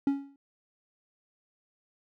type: tone with exponential decay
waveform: triangle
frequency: 278.1 Hz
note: C#4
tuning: 6 cents sharp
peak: -18 dBFS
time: 0.07-0.36 s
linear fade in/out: 2 ms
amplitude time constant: 62 ms
effects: none